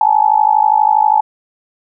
sine tone with amplitude modulation, 858 Hz, A5, 44 cents flat, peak -4 dBFS, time 0.01-1.21 s, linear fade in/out 2 ms, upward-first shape sine, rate 52.4 Hz, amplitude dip 95%, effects none

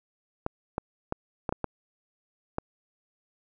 clicks, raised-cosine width 1 ms, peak -14 dBFS, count 7, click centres 0.464 / 0.781 / 1.124 / 1.492 / 1.525 / 1.643 / 2.584 s, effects none

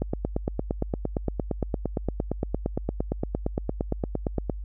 click train, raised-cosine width 2 ms, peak -12 dBFS, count 40, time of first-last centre 0.02-4.498 s, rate 8.71 Hz, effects added 50 Hz sine -32 dBFS peak until 4.64 s

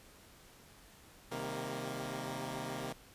10% pulse chord, C minor seventh, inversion none, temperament equal with one note detuned, 130.81 / 155.56 / 199.77 / 233.1 Hz, C3 / Eb3 / G3 / Bb3, 0 / 0 / +33 / 0 cents, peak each -34 / -36 / -40 / -35 dBFS, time 1.31-2.93 s, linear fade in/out 10 ms, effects pink hiss -59 dBFS RMS until 3.14 s + resampled to 32000 Hz

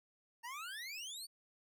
25% pulse exponential sweep, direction up, 902 to 4634 Hz, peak -40 dBFS, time 0.43-1.27 s, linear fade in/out 20 ms, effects none

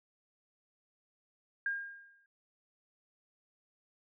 sine tone with exponential decay, 1613 Hz, G6, 49 cents sharp, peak -29 dBFS, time 1.66-2.26 s, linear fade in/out 2 ms, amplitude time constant 130 ms, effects none

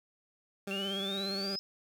20% pulse tone with vibrato, 196 Hz, G3, in tune, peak -31 dBFS, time 0.67-1.56 s, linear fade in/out 5 ms, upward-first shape sine, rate 17 Hz, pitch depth 32 cents each way
sine exponential sweep, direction up, 2722 to 5140 Hz, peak -35 dBFS, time 0.71-1.59 s, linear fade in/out 0 ms
effects none

